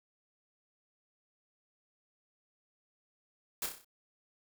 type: noise with echo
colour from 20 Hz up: white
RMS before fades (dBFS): -35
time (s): 3.62-3.66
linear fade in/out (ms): 2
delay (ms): 31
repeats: 6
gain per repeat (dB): -5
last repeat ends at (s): 3.846
effects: none